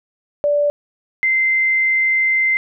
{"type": "tone pair in turn", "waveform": "sine", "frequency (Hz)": [583, 2078], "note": ["D5", "C7"], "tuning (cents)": [-13, -12], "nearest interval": "octave + minor seventh", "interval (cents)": 2201, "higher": "second", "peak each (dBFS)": -13, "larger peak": "neither", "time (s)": [[0.44, 0.7], [1.23, 2.57]], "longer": "second", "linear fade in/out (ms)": 0, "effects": []}